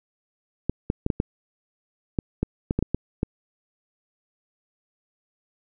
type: clicks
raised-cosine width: 3 ms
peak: -9 dBFS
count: 12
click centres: 0.696 / 0.901 / 1.064 / 1.102 / 1.201 / 2.188 / 2.43 / 2.709 / 2.79 / 2.826 / 2.946 / 3.231 s
effects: none